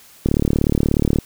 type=click train; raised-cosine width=3 ms; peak=-3 dBFS; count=35; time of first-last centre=0.26-1.186 s; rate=36.7 Hz; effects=white hiss -47 dBFS RMS until 1.25 s